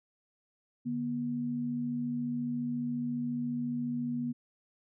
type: tone pair together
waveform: sine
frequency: 147.4 / 241.8 Hz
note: D3 / B3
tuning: +7 / -36 cents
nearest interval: major sixth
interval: 857 cents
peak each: -40 / -31 dBFS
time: 0.85-4.33 s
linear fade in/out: 20 ms
effects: none